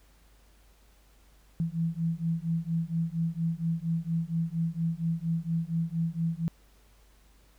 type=beating tone pair; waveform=sine; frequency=163.2 / 167.5 Hz; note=E3 / E3; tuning=-17 / +28 cents; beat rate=4.3 Hz; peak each=-30 dBFS; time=1.6-6.48 s; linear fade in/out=0 ms; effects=added 50 Hz sine -58 dBFS peak until 7.58 s + pink hiss -64 dBFS RMS until 7.58 s